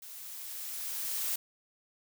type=noise with level ramp; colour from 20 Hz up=blue; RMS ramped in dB=-47 to -32 dBFS; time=0.02-1.36 s; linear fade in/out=5 ms; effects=none